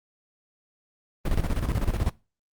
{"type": "noise with tremolo", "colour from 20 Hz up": "brown", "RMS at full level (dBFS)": -23, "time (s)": [1.25, 2.1], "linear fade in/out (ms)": 5, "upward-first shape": "square", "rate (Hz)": 16, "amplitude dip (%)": 65, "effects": ["noise-tail reverb RT60 0.3 s tail -21 dB re dry", "Opus 32 kbps"]}